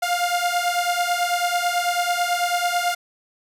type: beating tone pair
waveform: sawtooth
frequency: 700 / 709.1 Hz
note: F5 / F5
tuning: +4 / +26 cents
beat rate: 9.1 Hz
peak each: -19 dBFS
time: 0.02-2.95 s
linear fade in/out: 10 ms
effects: resampled to 32000 Hz